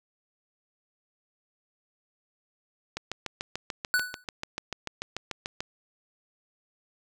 click train, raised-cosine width 0.2 ms, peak -15 dBFS, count 19, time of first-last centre 2.97-5.605 s, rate 6.83 Hz
square tone with exponential decay, 1485 Hz, F#6, 6 cents sharp, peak -20 dBFS, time 3.94-4.24 s, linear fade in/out 0 ms, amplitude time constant 65 ms
effects none

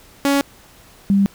sawtooth / sine tone pair in turn, 279.9 / 197.92 Hz, C#4 / G3, +17 / +17 cents, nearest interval tritone, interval 600 cents, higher first, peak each -10 / -11 dBFS, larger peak first, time 0.25-0.41 / 1.1-1.26 s, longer neither, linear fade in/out 0 ms, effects pink hiss -47 dBFS RMS until 1.34 s

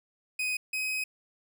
40% pulse tone pair in turn, 2504 / 2526 Hz, D#7 / D#7, +10 / +26 cents, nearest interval unison, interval 16 cents, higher second, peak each -27 / -28 dBFS, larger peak first, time 0.39-0.57 / 0.73-1.04 s, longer second, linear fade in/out 5 ms, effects none

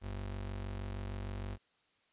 square ring-modulated tone, 73.42 Hz, D2, in tune, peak -36 dBFS, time 0.01-1.58 s, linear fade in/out 50 ms, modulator 23.2 Hz, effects white hiss -73 dBFS RMS until 2.12 s + resampled to 8000 Hz

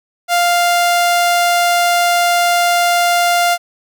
sawtooth tone, 698.5 Hz, F5, in tune, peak -7 dBFS, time 0.28-3.58 s, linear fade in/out 50 ms, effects none

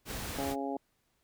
pink noise, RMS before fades -39 dBFS, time 0.05-0.56 s, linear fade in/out 50 ms
harmonic tone, 137.9 Hz, C#3, 9 cents flat, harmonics 2 / 3 / 4 / 5 / 6, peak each -36 / -40 / -41 / -40 / -40 dBFS, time 0.38-0.77 s, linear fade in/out 2 ms
effects pink hiss -75 dBFS RMS until 1.23 s

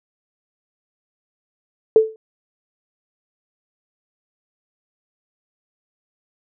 sine tone with exponential decay, 440 Hz, A4, in tune, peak -4 dBFS, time 1.96-2.16 s, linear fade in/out 1 ms, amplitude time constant 43 ms, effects none

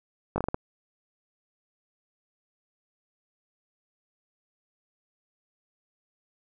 slowing click train, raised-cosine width 1 ms, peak -13 dBFS, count 6, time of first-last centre 0.36-0.544 s, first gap 20 ms, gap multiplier 1.31, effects none

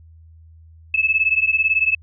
sine beating tone pair, 2597 / 2615 Hz, E7 / E7, -26 / -15 cents, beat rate 18 Hz, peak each -18 dBFS, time 0.94-1.95 s, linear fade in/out 5 ms, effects added 81 Hz sine -43 dBFS peak until 2.02 s

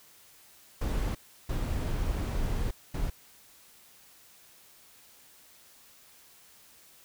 brown noise bursts at uneven times, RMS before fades -30 dBFS, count 3, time 0.81-1.15 / 1.49-2.71 / 2.94-3.1 s, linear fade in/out 5 ms, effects white hiss -57 dBFS RMS until 7.04 s

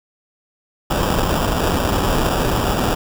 pink noise with sample-and-hold, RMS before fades -18 dBFS, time 0.9-2.95 s, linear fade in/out 10 ms, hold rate 2100 Hz, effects none

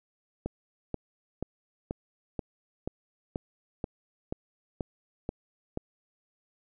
click train, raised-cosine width 2 ms, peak -18 dBFS, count 12, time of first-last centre 0.46-5.774 s, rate 2.07 Hz, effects none

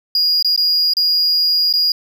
triangle tone with dropouts, 4866 Hz, D#8, 39 cents flat, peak -11 dBFS, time 0.15-1.92 s, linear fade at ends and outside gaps 2 ms, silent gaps 0.426-0.446 / 0.562-0.576 / 0.936-0.968 / 1.728-1.737 s, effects none

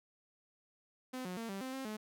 sawtooth tone with pitch steps, 256.1 / 181.5 / 228.4 / 195.2 / 260.4 / 266.1 / 214.2 Hz, C4 / F#3 / A#3 / G3 / C4 / C4 / A3, -37 / -33 / -35 / -7 / -8 / +29 / -46 cents, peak -36 dBFS, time 1.13-1.97 s, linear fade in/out 10 ms, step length 120 ms, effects none

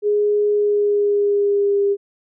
sine tone with pitch glide, 415.3 to 401.6 Hz, G#4 to G4, 0 to +42 cents, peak -14 dBFS, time 0.02-1.97 s, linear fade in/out 50 ms, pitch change -58 cents, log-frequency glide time 0.51-1.83 s, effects none

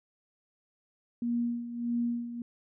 sine tone with tremolo, 237.4 Hz, A#3, 32 cents sharp, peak -26 dBFS, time 1.22-2.42 s, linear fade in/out 2 ms, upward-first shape sine, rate 1.6 Hz, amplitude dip 70%, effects none

